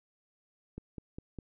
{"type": "click train", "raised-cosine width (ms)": 3, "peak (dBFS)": -28, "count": 4, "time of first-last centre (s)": [0.78, 1.387], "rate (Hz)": 4.94, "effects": []}